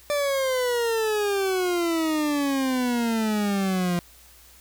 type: exponential sweep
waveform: 40% pulse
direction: down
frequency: 590 to 173.1 Hz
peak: -21 dBFS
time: 0.1-3.99 s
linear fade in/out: 0 ms
effects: added 60 Hz sine -55 dBFS peak until 4.6 s + white hiss -52 dBFS RMS until 4.6 s